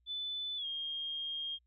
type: tone with pitch glide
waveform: sine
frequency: 3500 to 3228 Hz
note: A7 to G#7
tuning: -10 to -50 cents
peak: -36 dBFS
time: 0.06-1.59 s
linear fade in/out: 50 ms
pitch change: -140 cents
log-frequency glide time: 0.57-0.66 s
effects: added 60 Hz sine -70 dBFS peak until 1.66 s